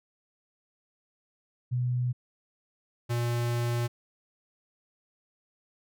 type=tone pair in turn; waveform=sine / square; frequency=124 / 119.29 Hz; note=B2 / A#2; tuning=+7 / +40 cents; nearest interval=minor second; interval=67 cents; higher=first; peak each=-25 / -27 dBFS; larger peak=first; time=1.71-2.13 / 3.09-3.88 s; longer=second; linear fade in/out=20 ms; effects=none